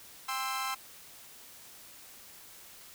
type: chord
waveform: sawtooth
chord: C major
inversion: second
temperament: equal with one note detuned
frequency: 794 / 1046.5 / 1318.5 Hz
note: G5 / C6 / E6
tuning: +22 / 0 / 0 cents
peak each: -35 / -32 / -33 dBFS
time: 0.28-0.75 s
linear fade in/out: 10 ms
effects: white hiss -52 dBFS RMS until 2.94 s